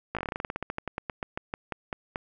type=slowing click train; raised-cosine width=0.5 ms; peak=-16 dBFS; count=25; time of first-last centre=0.15-2.159 s; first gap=17 ms; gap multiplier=1.12; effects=none